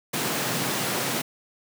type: high-pass noise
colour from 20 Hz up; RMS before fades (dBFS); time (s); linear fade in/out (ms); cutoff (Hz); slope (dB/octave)
pink; -27; 0.13-1.22; 10; 120; 48
effects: none